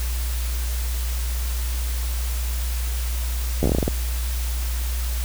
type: slowing click train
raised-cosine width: 2 ms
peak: -7 dBFS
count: 10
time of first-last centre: 3.63-3.88 s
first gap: 12 ms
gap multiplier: 1.2
effects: added 60 Hz sine -22 dBFS peak until 5.24 s + white hiss -34 dBFS RMS until 5.24 s